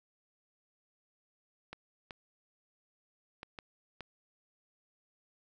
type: clicks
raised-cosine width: 0.3 ms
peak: -27 dBFS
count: 5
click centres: 1.73 / 2.108 / 3.431 / 3.588 / 4.007 s
effects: none